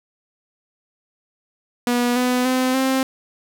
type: tone with pitch steps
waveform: sawtooth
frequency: 242.9 / 249.7 / 256.7 / 264 Hz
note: B3 / B3 / C4 / C4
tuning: -29 / +19 / -33 / +16 cents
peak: -13 dBFS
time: 1.87-3.03 s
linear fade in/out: 2 ms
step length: 290 ms
effects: none